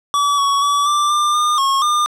square tone with pitch steps, 1146 / 1120 / 1145 / 1177 / 1193 / 1211 / 1089 / 1206 Hz, D6 / C#6 / D6 / D6 / D6 / D#6 / C#6 / D6, -43 / +18 / -44 / +3 / +27 / -47 / -31 / +46 cents, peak -14 dBFS, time 0.14-2.06 s, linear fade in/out 0 ms, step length 240 ms, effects low-pass 9000 Hz 12 dB/octave

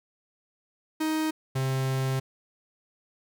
45% pulse tone pair in turn, 313.3 / 132.57 Hz, D#4 / C3, +12 / +23 cents, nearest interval octave + minor third, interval 1489 cents, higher first, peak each -25 dBFS, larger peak neither, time 1-1.31 / 1.55-2.2 s, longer second, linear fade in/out 10 ms, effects none

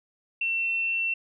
sine tone, 2701 Hz, E7, 42 cents sharp, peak -24 dBFS, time 0.41-1.14 s, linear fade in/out 5 ms, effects none

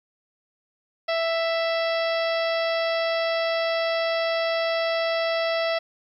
harmonic tone, 661 Hz, E5, 5 cents sharp, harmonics 1 / 2 / 3 / 4 / 5 / 6 / 7 / 8, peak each -23 / -32 / -31 / -35 / -36 / -39 / -38 / -38 dBFS, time 1.08-5.79 s, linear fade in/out 10 ms, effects 10-bit

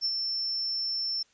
sine tone with ADSR envelope, 5370 Hz, E8, 31 cents sharp, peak -24 dBFS, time 0.01-1.23 s, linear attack 39 ms, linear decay 52 ms, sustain -4 dB, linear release 8 ms, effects white hiss -65 dBFS RMS until 1.33 s + resampled to 16000 Hz

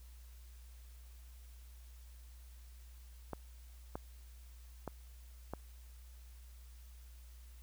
clicks, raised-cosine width 1 ms, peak -26 dBFS, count 4, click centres 3.333 / 3.955 / 4.877 / 5.536 s, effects added 60 Hz sine -52 dBFS peak until 7.62 s + white hiss -66 dBFS RMS until 7.62 s

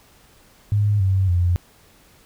sine tone with pitch steps, 103.5 / 95.46 / 88.04 Hz, G#2 / G2 / F2, -5 / -45 / +14 cents, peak -15 dBFS, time 0.72-1.56 s, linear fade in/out 0 ms, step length 280 ms, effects pink hiss -53 dBFS RMS until 2.25 s

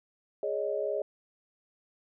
sine chord, Ab suspended fourth, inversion none, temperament equal with one note detuned, 415.3 / 558.9 / 622.3 Hz, Ab4 / Db5 / Eb5, 0 / +14 / 0 cents, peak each -33 dBFS, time 0.43-1.02 s, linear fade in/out 2 ms, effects none

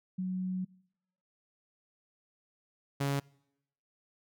sine / sawtooth tone pair in turn, 185 / 139.84 Hz, F#3 / C#3, 0 / +16 cents, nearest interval perfect fourth, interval 484 cents, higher first, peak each -31 / -25 dBFS, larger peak second, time 0.18-0.65 / 3-3.2 s, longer first, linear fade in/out 10 ms, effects noise-tail reverb RT60 0.8 s tail -25 dB re dry

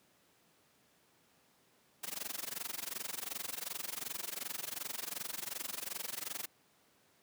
white noise with amplitude modulation, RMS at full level -38 dBFS, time 2.03-6.46 s, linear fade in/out 10 ms, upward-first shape sine, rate 22.7 Hz, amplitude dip 95%, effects pink hiss -69 dBFS RMS until 7.22 s + high-pass 150 Hz 12 dB/octave

